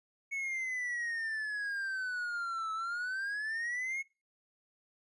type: exponential two-way sweep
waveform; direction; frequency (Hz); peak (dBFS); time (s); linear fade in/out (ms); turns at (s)
triangle; down then up; 2217 to 1300 to 2191; -32; 0.31-4.03; 20; 2.73
effects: noise-tail reverb RT60 0.3 s tail -23 dB re dry + resampled to 24000 Hz